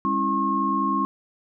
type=tone cluster; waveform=sine; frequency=202.3 / 272.5 / 327.1 / 1080 Hz; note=G#3 / C#4 / E4 / C#6; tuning=-45 / -29 / -13 / -45 cents; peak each=-28 / -28 / -30 / -22 dBFS; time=0.05-1.05 s; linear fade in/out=0 ms; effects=none